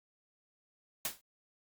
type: noise with exponential decay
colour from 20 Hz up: white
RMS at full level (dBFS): -31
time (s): 1.05-1.21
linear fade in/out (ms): 1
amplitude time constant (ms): 34
effects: Opus 48 kbps